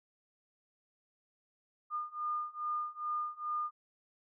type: beating tone pair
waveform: sine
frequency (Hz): 1213 / 1215.4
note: D#6 / D#6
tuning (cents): -44 / -41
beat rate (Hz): 2.4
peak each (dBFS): -38 / -37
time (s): 1.9-3.71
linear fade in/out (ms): 50
effects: none